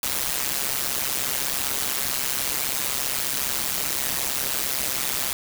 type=noise with amplitude modulation; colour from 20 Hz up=white; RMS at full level=-22 dBFS; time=0.03-5.33 s; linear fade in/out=2 ms; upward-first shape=sine; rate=135 Hz; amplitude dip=90%; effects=none

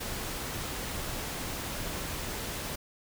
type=noise; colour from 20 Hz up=pink; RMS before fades=-36 dBFS; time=0-2.76 s; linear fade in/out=10 ms; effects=none

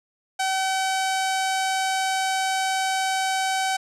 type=tone with low-pass filter; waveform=sawtooth; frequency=763 Hz; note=G5; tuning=47 cents flat; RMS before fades=-24 dBFS; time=0.39-3.77 s; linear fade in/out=10 ms; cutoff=8700 Hz; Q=1.3; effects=none

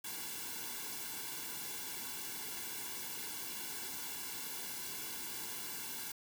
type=noise with comb filter; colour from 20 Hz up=white; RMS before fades=-43 dBFS; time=0.04-6.12 s; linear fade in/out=5 ms; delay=1.6 ms; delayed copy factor=-0.9; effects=none

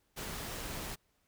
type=noise; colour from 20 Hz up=pink; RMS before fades=-41 dBFS; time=0.16-0.96 s; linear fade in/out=20 ms; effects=pink hiss -75 dBFS RMS until 1.27 s

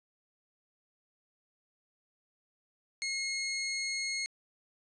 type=tone; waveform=20% pulse; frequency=2160 Hz; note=C#7; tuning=45 cents flat; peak=-27 dBFS; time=3.02-4.26 s; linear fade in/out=0 ms; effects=resampled to 22050 Hz

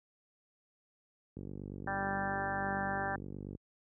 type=click train; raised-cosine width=3 ms; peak=-30 dBFS; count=107; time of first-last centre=1.37-3.551 s; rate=48.6 Hz
type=harmonic tone; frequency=196 Hz; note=G3; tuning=in tune; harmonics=1 / 2 / 3 / 4 / 5 / 6 / 7 / 8 / 9; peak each=-43 / -47 / -43 / -37 / -45 / -46 / -46 / -40 / -42 dBFS; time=1.87-3.16 s; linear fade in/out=5 ms
effects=high-pass 60 Hz 12 dB/octave

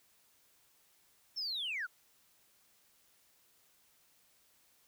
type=linear sweep; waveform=sine; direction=down; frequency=5460 to 1318.5 Hz; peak=-34 dBFS; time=1.36-1.87 s; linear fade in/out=20 ms; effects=tanh soft clip ceiling -32 dBFS + white hiss -69 dBFS RMS until 4.87 s

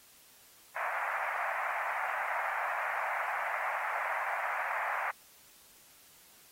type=band-pass noise; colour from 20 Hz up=pink; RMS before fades=-35 dBFS; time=0.76-5.11 s; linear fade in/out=5 ms; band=670 to 2200 Hz; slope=48 dB/octave; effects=white hiss -59 dBFS RMS until 6.51 s + AAC 48 kbps

